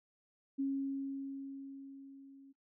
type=tone with level ramp; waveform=sine; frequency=273.4 Hz; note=C#4; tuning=24 cents flat; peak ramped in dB=-31 to -55 dBFS; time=0.58-2.53 s; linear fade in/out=20 ms; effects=noise-tail reverb RT60 0.3 s tail -24 dB re dry